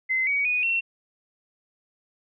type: tone with pitch steps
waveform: sine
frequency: 2058 / 2257 / 2476 / 2716 Hz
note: C7 / C#7 / D#7 / F7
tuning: -29 / +31 / -9 / -49 cents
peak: -21 dBFS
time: 0.09-0.81 s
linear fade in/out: 20 ms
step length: 180 ms
effects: none